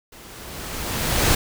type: noise with level ramp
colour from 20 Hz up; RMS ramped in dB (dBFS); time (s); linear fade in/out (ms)
pink; -44 to -17; 0.12-1.35; 5
effects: none